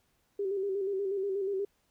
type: tone with vibrato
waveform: sine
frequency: 392 Hz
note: G4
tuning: in tune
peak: -29 dBFS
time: 0.39-1.65 s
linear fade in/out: 5 ms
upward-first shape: square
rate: 8.3 Hz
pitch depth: 48 cents each way
effects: pink hiss -73 dBFS RMS until 1.9 s